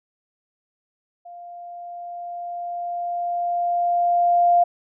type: tone with level ramp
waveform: sine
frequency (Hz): 698.5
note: F5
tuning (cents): 0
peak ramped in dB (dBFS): -37 to -12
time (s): 1.25-4.64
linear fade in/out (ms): 10
effects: none